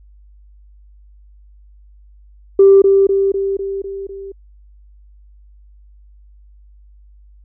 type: tone with echo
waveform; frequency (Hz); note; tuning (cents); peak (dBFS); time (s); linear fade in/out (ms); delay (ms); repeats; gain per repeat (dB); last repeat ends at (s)
sine; 392; G4; 0; -3; 2.59-2.82; 5; 250; 6; -4; 4.32
effects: tanh soft clip ceiling 0 dBFS + added 50 Hz sine -42 dBFS peak until 7.44 s

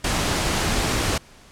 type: noise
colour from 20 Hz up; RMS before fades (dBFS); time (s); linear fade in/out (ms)
pink; -22; 0.04-1.18; 5
effects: pink hiss -49 dBFS RMS until 1.51 s + low-pass 9000 Hz 12 dB/octave

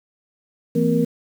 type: tone cluster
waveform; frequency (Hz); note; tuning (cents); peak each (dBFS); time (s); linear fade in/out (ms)
sine; 165.4 / 227 / 255 / 470.2; E3 / A#3 / C4 / A#4; +6 / -46 / -44 / +15; -21; 0.75-1.05; 10
effects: 7-bit

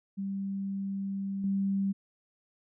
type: tone with level steps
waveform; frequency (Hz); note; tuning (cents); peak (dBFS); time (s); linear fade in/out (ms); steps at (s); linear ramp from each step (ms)
sine; 196; G3; 0; -31 / -26; 0.17-1.93; 20; 1.44; 2
effects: none

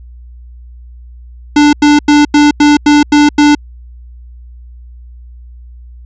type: tone bursts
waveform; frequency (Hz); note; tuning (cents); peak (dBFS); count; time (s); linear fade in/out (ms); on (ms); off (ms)
square; 294.4; D4; +4; -4; 8; 1.56-3.55; 5; 170; 90
effects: added 60 Hz sine -30 dBFS peak until 6.05 s + resampled to 16000 Hz

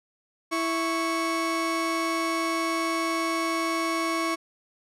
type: tone pair together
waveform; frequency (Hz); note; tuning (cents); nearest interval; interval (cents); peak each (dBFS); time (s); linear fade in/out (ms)
30% pulse; 329.6 / 1108.6; E4 / C#6; 0 / 0; octave + major sixth; 2100; -25; 0.51-4.36; 20
effects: low-pass 10000 Hz 12 dB/octave

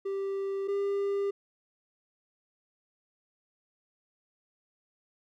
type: tone pair in turn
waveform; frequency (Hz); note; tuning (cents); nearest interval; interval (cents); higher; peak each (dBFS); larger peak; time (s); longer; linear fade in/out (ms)
triangle; 392 / 399.3; G4 / G4; 0 / +32; unison; 32; second; -28 / -25; second; 0.05-0.68 / 0.68-1.31; neither; 10
effects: none

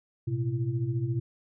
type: tone cluster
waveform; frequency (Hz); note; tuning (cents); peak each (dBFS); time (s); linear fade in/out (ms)
sine; 112.6 / 126.9 / 336.7; A2 / B2 / E4; +40 / +47 / +37; -32 / -28 / -36; 0.27-1.2; 10
effects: none

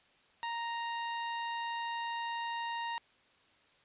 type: tone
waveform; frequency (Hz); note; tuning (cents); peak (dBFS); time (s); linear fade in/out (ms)
sawtooth; 932.3; A#5; 0; -31; 0.43-2.98; 0
effects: white hiss -66 dBFS RMS until 3.84 s + resampled to 8000 Hz

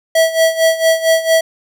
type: tone with tremolo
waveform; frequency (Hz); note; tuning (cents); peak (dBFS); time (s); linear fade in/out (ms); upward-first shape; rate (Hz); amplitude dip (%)
square; 651; E5; -22; -8; 0.15-1.41; 5; sine; 4.4; 80
effects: none

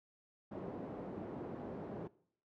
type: band-pass noise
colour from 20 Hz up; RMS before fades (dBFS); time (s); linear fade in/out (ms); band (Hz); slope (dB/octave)
pink; -45; 0.51-2.08; 10; 190 to 540; 12
effects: noise-tail reverb RT60 0.6 s tail -20 dB re dry

